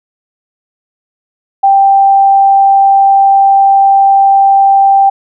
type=tone; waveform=sine; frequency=786 Hz; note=G5; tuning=4 cents sharp; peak=-3 dBFS; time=1.63-5.1 s; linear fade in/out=10 ms; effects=none